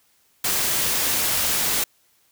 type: noise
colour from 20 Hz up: white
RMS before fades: -22 dBFS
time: 0.44-1.84 s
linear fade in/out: 5 ms
effects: white hiss -62 dBFS RMS until 2.31 s